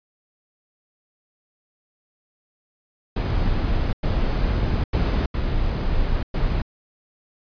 brown noise bursts at uneven times, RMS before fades -21 dBFS, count 5, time 3.16-3.93 / 4.03-4.84 / 4.93-5.26 / 5.34-6.23 / 6.34-6.62 s, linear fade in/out 5 ms, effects resampled to 11025 Hz

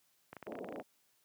clicks, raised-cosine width 0.5 ms, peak -31 dBFS, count 12, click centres 0.33 / 0.367 / 0.427 / 0.469 / 0.522 / 0.554 / 0.589 / 0.645 / 0.688 / 0.725 / 0.76 / 0.799 s
white band-pass noise, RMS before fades -45 dBFS, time 0.46-0.83 s, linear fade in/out 20 ms, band 190 to 710 Hz, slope 48 dB/octave
effects white hiss -73 dBFS RMS until 1.24 s + high-pass 100 Hz 12 dB/octave

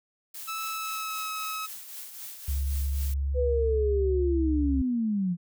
blue noise with tremolo, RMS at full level -39 dBFS, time 0.34-3.14 s, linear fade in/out 5 ms, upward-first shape triangle, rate 3.8 Hz, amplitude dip 55%
sawtooth tone with pitch glide, 1310 to 1283 Hz, E6 to E6, -11 to -47 cents, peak -28 dBFS, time 0.47-1.67 s, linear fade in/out 20 ms, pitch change -36 cents, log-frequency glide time 0.72-1.29 s
sine tone, 69.3 Hz, C#2, in tune, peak -25 dBFS, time 2.48-4.82 s, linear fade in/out 5 ms
sine linear sweep, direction down, 504 to 168.6 Hz, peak -24 dBFS, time 3.34-5.37 s, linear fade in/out 50 ms
effects none

